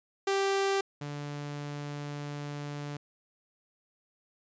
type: tone pair in turn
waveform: sawtooth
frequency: 392 / 145.48 Hz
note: G4 / D3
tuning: 0 / -16 cents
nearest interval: octave + perfect fourth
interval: 1716 cents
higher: first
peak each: -22 / -32 dBFS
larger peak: first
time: 0.27-0.81 / 1.01-2.97 s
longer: second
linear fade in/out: 5 ms
effects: resampled to 16000 Hz